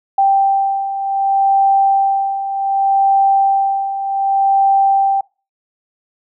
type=beating tone pair; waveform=sine; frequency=784 / 784.66 Hz; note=G5 / G5; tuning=0 / +1 cents; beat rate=0.66 Hz; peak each=-18 / -12 dBFS; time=0.18-5.21 s; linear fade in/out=5 ms; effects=noise-tail reverb RT60 0.3 s tail -23 dB re dry